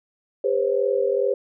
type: tone cluster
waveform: sine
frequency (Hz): 401 / 496.7 / 539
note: G4 / B4 / C#5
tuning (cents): +39 / +10 / -49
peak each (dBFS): -23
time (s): 0.44-1.34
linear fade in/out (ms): 5
effects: none

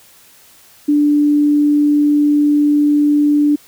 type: tone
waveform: sine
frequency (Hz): 293.7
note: D4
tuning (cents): 0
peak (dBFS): -9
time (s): 0.88-3.56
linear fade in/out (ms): 10
effects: white hiss -46 dBFS RMS until 3.67 s

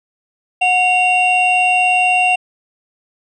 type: tone pair together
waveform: triangle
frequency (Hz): 731 / 2758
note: F#5 / F7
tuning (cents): -21 / -22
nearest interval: octave + major seventh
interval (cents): 2299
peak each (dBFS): -12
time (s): 0.61-2.36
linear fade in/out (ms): 10
effects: resampled to 24000 Hz

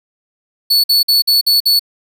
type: tone bursts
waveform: 45% pulse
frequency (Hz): 4435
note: C#8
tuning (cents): 0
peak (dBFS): -8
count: 6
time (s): 0.7-1.795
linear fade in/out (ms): 10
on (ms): 140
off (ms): 51
effects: none

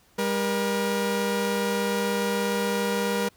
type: tone pair together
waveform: sawtooth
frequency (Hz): 200.2 / 477.1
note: G3 / A#4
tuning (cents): +37 / +40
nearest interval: octave + minor third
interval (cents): 1503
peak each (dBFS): -23 / -22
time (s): 0.18-3.29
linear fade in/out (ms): 10
effects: pink hiss -60 dBFS RMS until 3.36 s

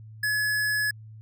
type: tone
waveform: square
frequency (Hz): 1700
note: G#6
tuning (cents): +40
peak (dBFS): -24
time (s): 0.23-0.91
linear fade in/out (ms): 5
effects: added 109 Hz sine -42 dBFS peak until 1.21 s

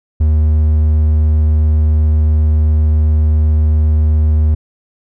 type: tone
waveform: triangle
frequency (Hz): 76.9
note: D#2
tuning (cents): -20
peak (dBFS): -6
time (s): 0.2-4.55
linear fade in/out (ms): 10
effects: none

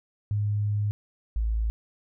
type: tone pair in turn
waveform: sine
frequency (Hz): 103.83 / 55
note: G#2 / A1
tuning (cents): 0 / 0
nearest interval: major seventh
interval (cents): 1100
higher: first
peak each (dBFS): -23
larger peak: neither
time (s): 0.31-0.91 / 1.36-1.7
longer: first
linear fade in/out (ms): 0
effects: none

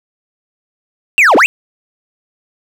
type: linear two-way sweep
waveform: triangle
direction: down then up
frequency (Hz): 2794 to 236.4 to 2794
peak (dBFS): -3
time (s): 1.18-1.46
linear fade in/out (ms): 0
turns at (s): 1.36
effects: none

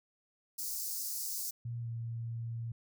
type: high-pass noise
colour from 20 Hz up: white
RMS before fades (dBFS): -38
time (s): 0.58-1.51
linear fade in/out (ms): 10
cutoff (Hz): 4700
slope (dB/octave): 48
type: tone with pitch glide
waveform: sine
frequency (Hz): 118.1 to 115.67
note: A#2 to A#2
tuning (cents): +23 to -13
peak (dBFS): -36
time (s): 1.65-2.72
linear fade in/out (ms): 5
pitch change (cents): -36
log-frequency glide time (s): 1.81-1.88
effects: none

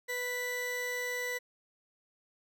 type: tone pair together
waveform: 40% pulse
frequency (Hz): 493.9 / 1975.5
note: B4 / B6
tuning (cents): 0 / 0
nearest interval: 2 octaves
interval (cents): 2400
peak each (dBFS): -37 / -35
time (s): 0.08-1.39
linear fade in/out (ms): 20
effects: none

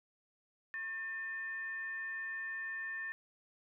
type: tone with frequency modulation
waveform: sine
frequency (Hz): 1793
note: A6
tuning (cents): +32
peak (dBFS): -38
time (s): 0.74-3.12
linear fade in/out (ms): 0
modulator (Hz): 698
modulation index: 0.28
effects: none

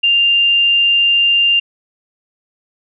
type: tone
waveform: sine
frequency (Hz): 2794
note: F7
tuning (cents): 0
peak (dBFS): -9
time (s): 0.03-1.6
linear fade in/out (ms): 10
effects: none

